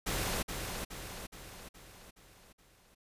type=noise with echo; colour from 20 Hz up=pink; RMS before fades=-34 dBFS; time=0.06-0.43 s; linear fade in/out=10 ms; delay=420 ms; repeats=6; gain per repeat=-5 dB; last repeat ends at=2.95 s; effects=resampled to 32000 Hz